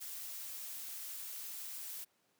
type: noise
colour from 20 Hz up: blue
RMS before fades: -45 dBFS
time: 0-2.05 s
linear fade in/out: 20 ms
effects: pink hiss -75 dBFS RMS until 2.39 s + high-pass 200 Hz 12 dB/octave